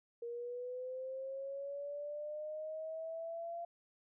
sine linear sweep, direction up, 468.2 to 687 Hz, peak -40 dBFS, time 0.22-3.65 s, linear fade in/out 5 ms, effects none

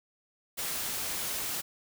white noise, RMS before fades -34 dBFS, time 0.57-1.62 s, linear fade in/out 20 ms, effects none

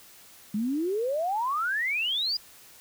sine exponential sweep, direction up, 201.2 to 4978 Hz, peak -25 dBFS, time 0.54-2.37 s, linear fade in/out 5 ms, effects white hiss -52 dBFS RMS until 2.8 s

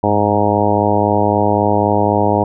harmonic tone with a mistuned harmonic, 103.83 Hz, G#2, in tune, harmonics 1 / 2 / 3 / 4 / 5 / 6 / 7 / 8 / 9, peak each -20 / -20 / -20 / -20 / -20 / -20 / -20 / -20 / -20 dBFS, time 0.03-2.44 s, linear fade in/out 5 ms, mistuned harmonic 1, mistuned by -82 cents, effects none

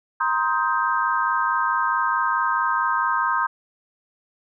sine chord, C minor seventh, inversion third, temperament just, 941.9 / 1046.5 / 1255.8 / 1569.8 Hz, Bb5 / C6 / Eb6 / G6, +18 / 0 / +16 / +2 cents, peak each -25 / -24 / -24 / -25 dBFS, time 0.2-3.47 s, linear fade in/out 10 ms, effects none

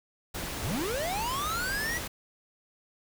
pink noise, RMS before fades -36 dBFS, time 0.34-2.08 s, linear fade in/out 10 ms
square linear sweep, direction up, 51.5 to 1975 Hz, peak -31 dBFS, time 0.62-1.99 s, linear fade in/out 20 ms
effects none

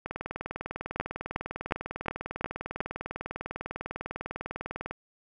two click trains, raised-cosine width 0.5 ms, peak -13 / -20 dBFS, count 6 / 98, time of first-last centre 1-2.805 / 0.06-4.91 s, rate 2.77 / 20 Hz, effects none

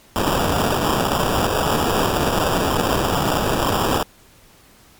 white noise with sample-and-hold, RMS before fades -19 dBFS, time 0.16-4.03 s, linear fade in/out 0 ms, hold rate 2100 Hz, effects pink hiss -50 dBFS RMS until 4.99 s + MP3 96 kbps

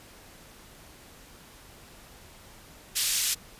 white band-pass noise, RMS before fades -27 dBFS, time 2.95-3.35 s, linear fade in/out 20 ms, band 2800 to 9800 Hz, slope 12 dB/octave, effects pink hiss -51 dBFS RMS until 3.59 s + resampled to 32000 Hz

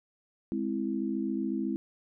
sine chord, Ab augmented, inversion none, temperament equal, 207.7 / 261.6 / 329.6 Hz, Ab3 / C4 / E4, 0 / 0 / 0 cents, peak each -33 dBFS, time 0.52-1.76 s, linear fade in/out 0 ms, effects none

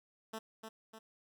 10% pulse tone with echo, 221.4 Hz, A3, 11 cents sharp, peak -32 dBFS, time 0.33-0.39 s, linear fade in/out 10 ms, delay 300 ms, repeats 2, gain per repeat -5 dB, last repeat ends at 0.99 s, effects none

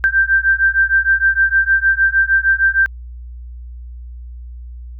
sine beating tone pair, 1568 / 1574.5 Hz, G6 / G6, 0 / +7 cents, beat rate 6.5 Hz, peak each -14 dBFS, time 0.04-2.86 s, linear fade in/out 0 ms, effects added 60 Hz sine -29 dBFS peak until 4.99 s

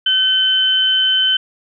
sine tone pair together, 1529 / 3061 Hz, G6 / G7, -44 / -42 cents, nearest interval octave, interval 1202 cents, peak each -21 / -12 dBFS, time 0.06-1.37 s, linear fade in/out 5 ms, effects none

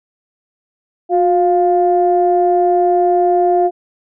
sine tone pair together, 360 / 700 Hz, F#4 / F5, -47 / +4 cents, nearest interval octave, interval 1151 cents, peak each -12 / -12 dBFS, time 1.09-3.71 s, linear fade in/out 50 ms, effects tanh soft clip ceiling -2 dBFS

